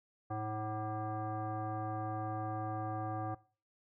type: tone with frequency modulation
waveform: sine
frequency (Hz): 321.7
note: E4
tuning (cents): -42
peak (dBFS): -35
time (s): 0.3-3.35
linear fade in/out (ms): 10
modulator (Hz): 431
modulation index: 1.7
effects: noise-tail reverb RT60 0.4 s tail -21 dB re dry